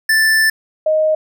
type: tone pair in turn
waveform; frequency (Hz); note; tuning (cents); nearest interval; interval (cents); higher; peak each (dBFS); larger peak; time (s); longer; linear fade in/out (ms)
square / sine; 1763 / 623.3; A6 / D#5; +3 / +3; octave + tritone; 1800; first; -11; neither; 0.09-0.5 / 0.86-1.15; first; 5
effects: none